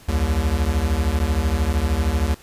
square beating tone pair, 65.9 / 78.9 Hz, C2 / D#2, +13 / +25 cents, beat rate 13 Hz, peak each -22 / -21 dBFS, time 0.08-2.35 s, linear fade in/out 10 ms, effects pink hiss -47 dBFS RMS until 2.42 s + resampled to 32000 Hz

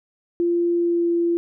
sine tone with pitch glide, 344.6 to 341.4 Hz, F4 to F4, -23 to -39 cents, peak -17 dBFS, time 0.4-1.37 s, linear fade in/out 0 ms, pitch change -16 cents, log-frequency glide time 0.75-1.11 s, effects none

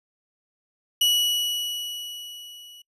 40% pulse tone with level ramp, 2935 Hz, F#7, 15 cents flat, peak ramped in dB -16 to -44 dBFS, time 1.01-2.82 s, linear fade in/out 5 ms, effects noise-tail reverb RT60 0.1 s tail -24 dB re dry + resampled to 32000 Hz

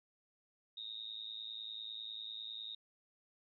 sine tone with amplitude modulation, 3729 Hz, A#7, in tune, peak -39 dBFS, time 0.77-2.75 s, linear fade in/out 5 ms, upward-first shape sine, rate 110 Hz, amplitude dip 95%, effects none

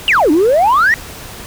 sine exponential two-way sweep, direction down then up, 3016 to 286 to 1963 Hz, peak -6 dBFS, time 0.08-0.94 s, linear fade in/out 0 ms, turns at 0.31 s, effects tanh soft clip ceiling -5 dBFS + pink hiss -31 dBFS RMS until 1.46 s

